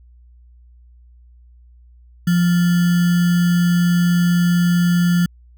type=tone with sample-and-hold; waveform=sine; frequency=174.61 Hz; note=F3; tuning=in tune; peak=-12 dBFS; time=2.27-5.26 s; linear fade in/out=5 ms; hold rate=1575 Hz; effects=added 60 Hz sine -44 dBFS peak until 5.57 s